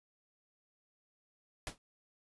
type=noise with exponential decay; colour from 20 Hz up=pink; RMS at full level=-35 dBFS; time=1.67-1.78 s; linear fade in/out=1 ms; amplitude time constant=22 ms; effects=resampled to 24000 Hz